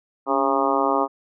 harmonic tone with a mistuned harmonic, 135.9 Hz, C#3, 34 cents flat, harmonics 2 / 3 / 4 / 5 / 6 / 7 / 8 / 9, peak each -26 / -26 / -26 / -26 / -26 / -26 / -26 / -26 dBFS, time 0.26-1.08 s, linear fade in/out 50 ms, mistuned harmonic 2, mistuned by +65 cents, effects none

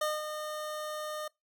25% pulse tone with ADSR envelope, 610 Hz, D#5, 34 cents flat, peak -24 dBFS, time 0.01-1.28 s, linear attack 6 ms, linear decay 200 ms, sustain -8 dB, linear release 6 ms, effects noise-tail reverb RT60 0.2 s tail -24 dB re dry

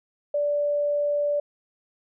sine tone, 583 Hz, D5, 13 cents flat, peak -21 dBFS, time 0.34-1.4 s, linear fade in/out 5 ms, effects none

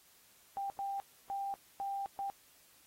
sine tone bursts at uneven times, 792 Hz, G5, 18 cents sharp, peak -35 dBFS, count 5, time 0.57-0.7 / 0.79-1 / 1.3-1.54 / 1.8-2.06 / 2.19-2.3 s, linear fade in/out 0 ms, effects white hiss -64 dBFS RMS until 2.86 s + AAC 48 kbps

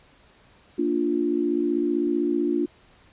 sine chord, Bb major, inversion none, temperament equal, 233.1 / 293.7 / 349.2 Hz, Bb3 / D4 / F4, 0 / 0 / 0 cents, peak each -29 / -24 / -24 dBFS, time 0.78-2.66 s, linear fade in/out 10 ms, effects pink hiss -56 dBFS RMS until 3.12 s + resampled to 8000 Hz

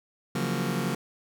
sawtooth chord, Gb major seventh, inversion second, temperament just, 138.75 / 173.43 / 185 / 231.2 Hz, Db3 / F3 / Gb3 / Bb3, +2 / -12 / 0 / -14 cents, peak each -28 dBFS, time 0.35-0.95 s, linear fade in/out 5 ms, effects none

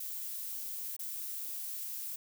violet noise with dropouts, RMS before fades -40 dBFS, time 0-2.16 s, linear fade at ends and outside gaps 5 ms, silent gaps 0.966-0.992 s, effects none

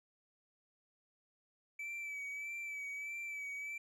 triangle tone with vibrato, 2305 Hz, D7, 33 cents flat, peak -39 dBFS, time 1.79-3.78 s, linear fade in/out 5 ms, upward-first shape sine, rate 1.6 Hz, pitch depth 36 cents each way, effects none

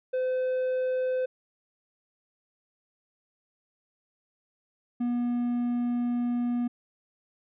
triangle tone pair in turn, 512 / 241.6 Hz, C5 / B3, -38 / -38 cents, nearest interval octave + minor second, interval 1300 cents, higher first, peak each -23 dBFS, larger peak neither, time 0.13-1.26 / 5-6.68 s, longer second, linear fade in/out 10 ms, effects resampled to 8000 Hz

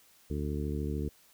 harmonic tone, 73.42 Hz, D2, in tune, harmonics 1 / 2 / 3 / 4 / 5 / 6, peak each -34 / -37 / -39 / -40 / -41 / -42 dBFS, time 0.3-1.09 s, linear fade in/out 5 ms, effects white hiss -62 dBFS RMS until 1.33 s

